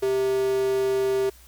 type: tone with high-pass filter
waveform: square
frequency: 130.81 Hz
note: C3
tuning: in tune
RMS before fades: -23 dBFS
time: 0.02-1.3 s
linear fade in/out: 10 ms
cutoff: 420 Hz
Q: 8.3
effects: added 60 Hz sine -50 dBFS peak until 1.47 s + white hiss -53 dBFS RMS until 1.47 s